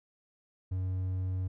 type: tone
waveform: triangle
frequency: 92.9 Hz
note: F#2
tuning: 7 cents sharp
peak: -28 dBFS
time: 0.71-1.48 s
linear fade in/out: 10 ms
effects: none